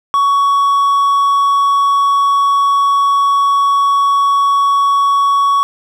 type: tone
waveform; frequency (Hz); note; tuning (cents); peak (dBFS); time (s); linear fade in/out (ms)
triangle; 1120; C#6; +18; -7; 0.14-5.63; 0
effects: none